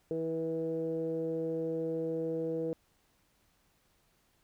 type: tone with low-pass filter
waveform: 15% pulse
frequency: 162.4 Hz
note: E3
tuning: 26 cents flat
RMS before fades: -34 dBFS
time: 0.11-2.73 s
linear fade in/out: 0 ms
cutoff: 440 Hz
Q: 9.5
effects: pink hiss -71 dBFS RMS until 4.43 s